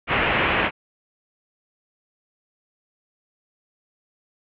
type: low-pass noise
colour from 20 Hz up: white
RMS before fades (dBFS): -21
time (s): 0.07-0.71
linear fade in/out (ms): 50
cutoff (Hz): 2800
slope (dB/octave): 48
effects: none